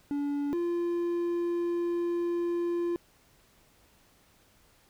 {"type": "tone pair in turn", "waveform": "triangle", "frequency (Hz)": [286.5, 345.3], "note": ["D4", "F4"], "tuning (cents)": [-43, -20], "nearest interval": "minor third", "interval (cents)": 323, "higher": "second", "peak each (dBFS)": [-26, -25], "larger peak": "second", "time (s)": [[0.11, 0.53], [0.53, 2.96]], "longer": "second", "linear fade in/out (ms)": 0, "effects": ["pink hiss -63 dBFS RMS until 4.89 s"]}